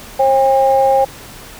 sine tone pair together, 537 / 804.1 Hz, C5 / G5, +45 / +44 cents, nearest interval perfect fifth, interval 699 cents, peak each -11 dBFS, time 0.19-1.05 s, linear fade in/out 10 ms, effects tanh soft clip ceiling -1 dBFS + pink hiss -35 dBFS RMS until 1.59 s

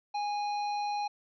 harmonic tone with a mistuned harmonic, 825 Hz, G#5, 12 cents flat, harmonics 1 / 3 / 5 / 7, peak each -30 / -45 / -44 / -55 dBFS, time 0.14-1.08 s, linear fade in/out 10 ms, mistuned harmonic 7, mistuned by -33 cents, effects none

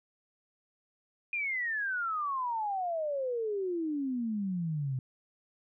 sine exponential sweep, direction down, 2458 to 126.3 Hz, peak -30 dBFS, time 1.33-4.99 s, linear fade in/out 2 ms, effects none

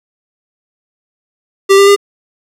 square tone with pitch steps, 392 / 397.5 / 403 Hz, G4 / G4 / G4, 0 / +24 / +48 cents, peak -4 dBFS, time 1.69-1.963 s, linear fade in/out 20 ms, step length 91 ms, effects low-pass 11000 Hz 12 dB/octave + 7-bit

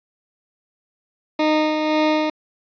20% pulse tone with tremolo, 307.9 Hz, D#4, 18 cents flat, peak -10 dBFS, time 1.39-2.3 s, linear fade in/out 5 ms, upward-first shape sine, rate 1.9 Hz, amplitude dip 40%, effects resampled to 11025 Hz + 8-bit

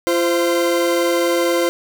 40% pulse tone pair together, 342.6 / 520 Hz, F4 / C5, -33 / -11 cents, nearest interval perfect fifth, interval 722 cents, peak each -17 dBFS, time 0.07-1.69 s, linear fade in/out 0 ms, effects none

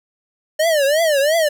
square tone with vibrato, 604 Hz, D5, 48 cents sharp, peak -14 dBFS, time 0.59-1.49 s, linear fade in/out 10 ms, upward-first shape triangle, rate 2.9 Hz, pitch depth 210 cents each way, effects none

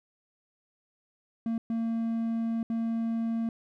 triangle tone bursts at uneven times, 228.1 Hz, A#3, 37 cents flat, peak -25 dBFS, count 3, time 1.46-1.58 / 1.7-2.63 / 2.7-3.49 s, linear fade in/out 2 ms, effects none

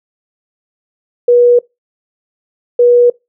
sine tone pair in turn, 484.1 / 484.1 Hz, B4 / B4, -35 / -35 cents, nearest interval unison, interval 0 cents, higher neither, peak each -4 dBFS, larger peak neither, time 1.28-1.59 / 2.79-3.1 s, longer neither, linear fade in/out 5 ms, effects noise-tail reverb RT60 0.2 s tail -23 dB re dry

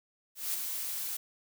blue noise with ADSR envelope, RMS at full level -31 dBFS, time 0.35-1.17 s, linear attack 190 ms, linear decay 9 ms, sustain -5 dB, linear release 6 ms, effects none

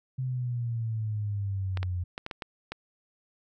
sine exponential sweep, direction down, 130.81 to 87.9 Hz, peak -28 dBFS, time 0.18-2.04 s, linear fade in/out 10 ms
clicks, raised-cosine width 0.3 ms, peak -19 dBFS, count 7, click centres 1.773 / 1.83 / 2.179 / 2.264 / 2.312 / 2.422 / 2.72 s
effects none

